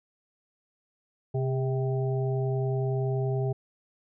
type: harmonic tone with a mistuned harmonic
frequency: 130 Hz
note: C3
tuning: 11 cents flat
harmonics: 1 / 3 / 5 / 6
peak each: -26 / -31 / -38 / -41 dBFS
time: 1.34-3.53 s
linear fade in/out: 10 ms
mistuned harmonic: 3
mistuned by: +49 cents
effects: none

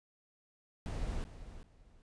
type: noise with echo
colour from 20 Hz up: brown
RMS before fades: -37 dBFS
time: 0.86-1.24 s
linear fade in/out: 0 ms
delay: 390 ms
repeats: 2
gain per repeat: -12 dB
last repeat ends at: 2.02 s
effects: resampled to 22050 Hz

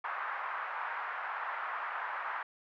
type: band-pass noise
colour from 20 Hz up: pink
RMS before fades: -38 dBFS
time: 0.04-2.43 s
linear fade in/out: 5 ms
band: 910 to 1700 Hz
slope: 24 dB/octave
effects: none

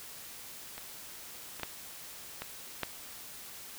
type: clicks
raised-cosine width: 0.3 ms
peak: -26 / -26 / -17 / -21 / -15 dBFS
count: 5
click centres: 0.78 / 1.597 / 1.633 / 2.42 / 2.833 s
effects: white hiss -47 dBFS RMS until 3.78 s

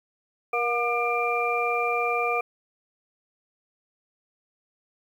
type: tone cluster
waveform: sine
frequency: 474.7 / 717 / 1201 / 2376 Hz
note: A#4 / F5 / D6 / D7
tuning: +31 / +45 / +38 / +20 cents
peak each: -28 dBFS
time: 0.53-2.41 s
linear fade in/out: 5 ms
effects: 9-bit

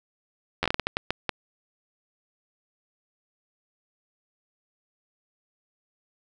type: slowing click train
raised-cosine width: 0.3 ms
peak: -8 dBFS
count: 11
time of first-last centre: 0.63-1.293 s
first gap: 11 ms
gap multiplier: 1.37
effects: none

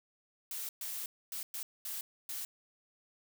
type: noise bursts at uneven times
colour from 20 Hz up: blue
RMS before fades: -40 dBFS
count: 6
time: 0.51-0.69 / 0.81-1.06 / 1.32-1.43 / 1.54-1.63 / 1.85-2.01 / 2.29-2.45 s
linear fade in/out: 2 ms
effects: none

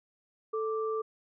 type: tone pair together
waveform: sine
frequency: 440 / 1174.7 Hz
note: A4 / D6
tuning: 0 / 0 cents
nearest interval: octave + perfect fourth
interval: 1700 cents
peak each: -30 / -36 dBFS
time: 0.53-1.02 s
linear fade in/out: 10 ms
effects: none

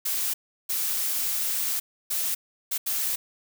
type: noise bursts at uneven times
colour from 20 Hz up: blue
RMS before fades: -27 dBFS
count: 5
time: 0.05-0.34 / 0.69-1.8 / 2.1-2.35 / 2.71-2.78 / 2.86-3.16 s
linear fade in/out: 10 ms
effects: none

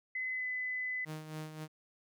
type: tone with pitch glide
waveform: sine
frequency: 2030 to 2010 Hz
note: B6 to B6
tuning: +47 to +30 cents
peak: -34 dBFS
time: 0.15-1.05 s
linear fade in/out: 5 ms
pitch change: -17 cents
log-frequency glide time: 0.32-0.45 s
type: tone with tremolo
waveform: sawtooth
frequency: 155.56 Hz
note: D#3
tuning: in tune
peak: -35 dBFS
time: 1.05-1.68 s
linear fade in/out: 50 ms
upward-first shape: sine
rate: 3.7 Hz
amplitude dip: 60%
effects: none

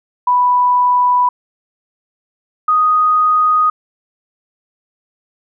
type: tone pair in turn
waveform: sine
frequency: 987.8 / 1244.6 Hz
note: B5 / D#6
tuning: 0 / 0 cents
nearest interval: major third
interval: 400 cents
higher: second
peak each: -9 dBFS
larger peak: neither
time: 0.27-1.29 / 2.68-3.7 s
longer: neither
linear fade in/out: 5 ms
effects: none

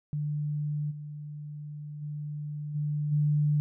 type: tone with level steps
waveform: sine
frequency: 148.5 Hz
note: D3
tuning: 20 cents sharp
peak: -28 / -37 / -33 / -27 / -22 dBFS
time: 0.13-3.6 s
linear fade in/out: 0 ms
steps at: 0.9 / 2.01 / 2.74 / 3.11 s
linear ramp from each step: 20 ms
effects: none

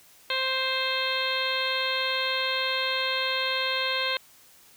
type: harmonic tone with a mistuned harmonic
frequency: 523.3 Hz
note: C5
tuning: in tune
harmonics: 1 / 2 / 3 / 4 / 5 / 6 / 7 / 8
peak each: -33 / -33 / -33 / -33 / -33 / -33 / -33 / -33 dBFS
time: 0.3-4.17 s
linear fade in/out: 2 ms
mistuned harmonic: 6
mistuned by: +32 cents
effects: white hiss -55 dBFS RMS until 4.76 s

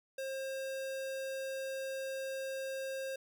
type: tone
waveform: square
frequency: 534 Hz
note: C5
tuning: 35 cents sharp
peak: -38 dBFS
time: 0.18-3.16 s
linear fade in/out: 5 ms
effects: none

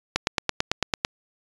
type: click train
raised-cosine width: 0.2 ms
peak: -3 dBFS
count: 9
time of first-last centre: 0.16-1.049 s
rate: 9 Hz
effects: resampled to 22050 Hz

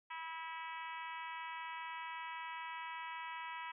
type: harmonic tone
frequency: 325.1 Hz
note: E4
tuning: 24 cents flat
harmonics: 3 / 4 / 5 / 6 / 7 / 8 / 9 / 10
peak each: -45 / -52 / -54 / -51 / -53 / -54 / -59 / -60 dBFS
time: 0.1-3.72 s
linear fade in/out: 10 ms
effects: none

